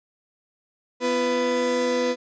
35% pulse tone cluster, 248.7 / 340.9 / 497.3 Hz, B3 / F4 / B4, +12 / -42 / +12 cents, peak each -25 / -29 / -22 dBFS, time 1-2.16 s, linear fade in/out 50 ms, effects resampled to 16000 Hz

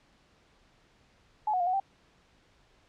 sine tone with pitch steps, 852 / 735 / 702 / 739 / 781 Hz, G#5 / F#5 / F5 / F#5 / G5, +44 / -12 / +9 / -2 / -7 cents, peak -25 dBFS, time 1.47-1.8 s, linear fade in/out 5 ms, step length 66 ms, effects pink hiss -64 dBFS RMS until 2.88 s + low-pass 5000 Hz 12 dB/octave

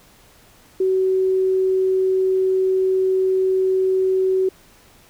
sine tone, 377.1 Hz, F#4, 33 cents sharp, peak -15 dBFS, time 0.8-4.49 s, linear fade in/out 5 ms, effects pink hiss -51 dBFS RMS until 5.09 s

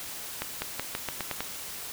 accelerating click train, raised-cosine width 0.3 ms, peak -14 dBFS, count 8, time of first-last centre 0.42-1.406 s, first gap 200 ms, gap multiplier 0.88, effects white hiss -39 dBFS RMS until 1.92 s

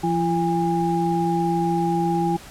sine tone cluster, 171.8 / 339.6 / 815 Hz, F3 / F4 / G#5, -28 / -48 / -33 cents, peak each -23 dBFS, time 0.03-2.37 s, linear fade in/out 10 ms, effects pink hiss -42 dBFS RMS until 2.5 s + low-pass 12000 Hz 12 dB/octave

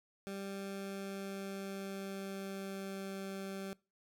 20% pulse tone with pitch glide, 196.5 to 194.13 Hz, G3 to G3, +4 to -17 cents, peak -36 dBFS, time 0.27-3.73 s, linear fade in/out 0 ms, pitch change -21 cents, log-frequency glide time 0.39-3.22 s, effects noise-tail reverb RT60 0.3 s tail -23 dB re dry

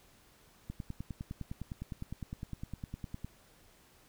click train, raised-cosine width 5 ms, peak -27 dBFS, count 26, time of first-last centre 0.7-3.246 s, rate 9.82 Hz, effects pink hiss -63 dBFS RMS until 4.08 s

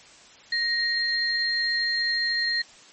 sine tone pair together, 1874 / 4202 Hz, A#6 / C8, +9 / +7 cents, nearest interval octave + major second, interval 1398 cents, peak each -25 dBFS, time 0.52-2.62 s, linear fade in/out 5 ms, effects white hiss -50 dBFS RMS until 2.92 s + MP3 32 kbps

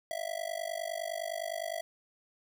square tone with amplitude modulation, 660 Hz, E5, 2 cents sharp, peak -31 dBFS, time 0.11-1.81 s, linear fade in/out 0 ms, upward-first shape sine, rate 49.8 Hz, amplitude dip 100%, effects none

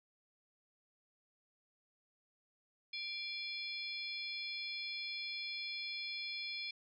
harmonic tone with a mistuned harmonic, 848 Hz, G#5, 36 cents sharp, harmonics 3 / 4 / 5 / 6, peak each -43 / -48 / -46 / -47 dBFS, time 2.93-6.71 s, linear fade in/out 5 ms, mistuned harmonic 3, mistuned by -130 cents, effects none

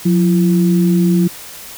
sine tone pair together, 178.89 / 337.7 Hz, F3 / E4, +42 / +42 cents, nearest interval major seventh, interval 1100 cents, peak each -10 / -17 dBFS, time 0.05-1.28 s, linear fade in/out 10 ms, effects white hiss -33 dBFS RMS until 1.77 s

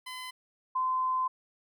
15% pulse / sine tone pair in turn, 1018 / 1029.8 Hz, C6 / C6, -48 / -28 cents, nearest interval unison, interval 20 cents, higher second, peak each -32 / -26 dBFS, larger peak second, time 0.06-0.31 / 0.75-1.28 s, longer second, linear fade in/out 10 ms, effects none

